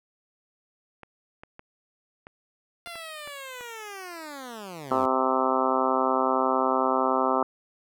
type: clicks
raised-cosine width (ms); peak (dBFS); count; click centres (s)
0.5; -28; 8; 1.033 / 1.435 / 1.594 / 2.269 / 2.873 / 2.956 / 3.275 / 3.609
type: linear sweep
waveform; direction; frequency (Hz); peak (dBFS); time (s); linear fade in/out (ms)
10% pulse; down; 698.5 to 84; -29; 2.86-5.06; 0
type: harmonic tone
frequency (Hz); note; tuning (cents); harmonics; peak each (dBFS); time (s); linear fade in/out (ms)
130.81; C3; 0; 2 / 3 / 4 / 5 / 6 / 7 / 8 / 9 / 10; -30 / -30 / -30 / -30 / -30 / -30 / -30 / -30 / -30; 4.91-7.43; 2
effects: none